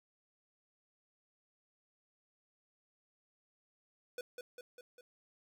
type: tone with echo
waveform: square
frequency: 493.9 Hz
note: B4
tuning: in tune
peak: -40 dBFS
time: 4.18-4.21 s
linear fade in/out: 2 ms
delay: 200 ms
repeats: 4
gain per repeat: -4 dB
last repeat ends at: 5.01 s
effects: none